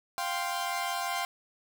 sawtooth chord, F suspended second, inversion none, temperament equal, 698.5 / 784 / 1046.5 Hz, F5 / G5 / C6, 0 / 0 / 0 cents, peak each -31 dBFS, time 0.18-1.25 s, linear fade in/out 0 ms, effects none

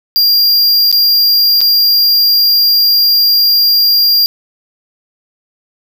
square tone with dropouts, 4783 Hz, D8, 31 cents sharp, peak -7 dBFS, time 0.16-4.26 s, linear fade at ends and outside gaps 0 ms, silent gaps 0.915-0.926 / 1.607-1.614 s, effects none

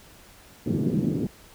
pink band-pass noise, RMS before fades -25 dBFS, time 0.66-1.27 s, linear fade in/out 5 ms, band 130 to 340 Hz, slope 24 dB/octave, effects pink hiss -51 dBFS RMS until 1.54 s

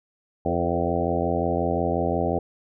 harmonic tone with a mistuned harmonic, 85.6 Hz, F2, 34 cents flat, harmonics 1 / 2 / 3 / 4 / 5 / 6 / 7 / 8 / 9, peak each -30 / -30 / -30 / -30 / -30 / -30 / -30 / -30 / -30 dBFS, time 0.45-2.39 s, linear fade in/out 5 ms, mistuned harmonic 5, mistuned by +32 cents, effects none

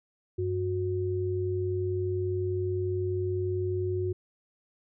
sine tone pair together, 96.63 / 365.1 Hz, G2 / F#4, -24 / -23 cents, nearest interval octave + major seventh, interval 2301 cents, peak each -30 / -29 dBFS, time 0.38-4.13 s, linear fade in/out 10 ms, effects none

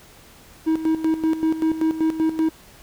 triangle tone with tremolo, 319.1 Hz, D#4, 44 cents sharp, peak -14 dBFS, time 0.66-2.5 s, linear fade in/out 20 ms, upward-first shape square, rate 5.2 Hz, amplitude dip 70%, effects pink hiss -48 dBFS RMS until 2.82 s

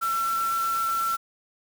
sine tone in noise, 1346 Hz, E6, 36 cents sharp, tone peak -23 dBFS, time 0.01-1.17 s, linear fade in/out 20 ms, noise white, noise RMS -37 dBFS, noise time 0.01-1.17 s, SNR +11 dB, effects none

